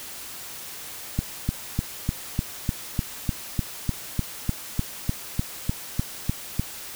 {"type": "click train", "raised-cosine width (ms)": 5, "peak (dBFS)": -10, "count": 19, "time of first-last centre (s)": [1.19, 6.595], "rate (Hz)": 3.33, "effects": ["white hiss -38 dBFS RMS until 6.95 s"]}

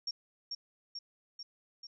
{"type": "tone with echo", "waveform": "sine", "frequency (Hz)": 5530, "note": "F8", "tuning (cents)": -18, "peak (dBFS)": -33, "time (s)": [0.07, 0.11], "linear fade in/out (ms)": 5, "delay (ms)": 440, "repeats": 4, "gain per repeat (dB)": -3, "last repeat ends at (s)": 1.87, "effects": []}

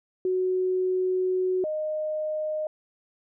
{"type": "tone pair in turn", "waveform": "sine", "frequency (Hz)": [370, 616.5], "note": ["F#4", "D#5"], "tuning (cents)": [0, -16], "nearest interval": "major sixth", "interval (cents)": 884, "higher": "second", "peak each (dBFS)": [-22, -26], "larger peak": "first", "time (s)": [[0.25, 1.64], [1.64, 2.67]], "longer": "first", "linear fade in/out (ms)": 2, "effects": []}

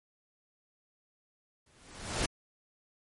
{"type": "noise with exponential growth", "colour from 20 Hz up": "pink", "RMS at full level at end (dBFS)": -28, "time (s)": [1.66, 2.26], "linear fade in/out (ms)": 5, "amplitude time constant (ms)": 130, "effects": ["MP3 48 kbps"]}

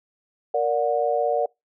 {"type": "chord", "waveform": "sine", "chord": "Bb augmented", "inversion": "none", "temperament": "just", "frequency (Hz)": [466.2, 582.7, 728.4], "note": ["Bb4", "D5", "F#5"], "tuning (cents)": [0, -14, -27], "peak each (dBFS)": [-24, -23, -24], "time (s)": [0.54, 1.46], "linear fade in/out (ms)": 5, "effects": ["noise-tail reverb RT60 0.2 s tail -26 dB re dry"]}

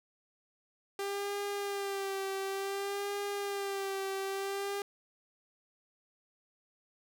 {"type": "tone with vibrato", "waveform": "sawtooth", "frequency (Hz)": 396.1, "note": "G4", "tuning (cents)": 18, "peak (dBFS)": -30, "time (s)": [0.99, 4.82], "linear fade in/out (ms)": 2, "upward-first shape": "sine", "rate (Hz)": 0.56, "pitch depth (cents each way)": 37, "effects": []}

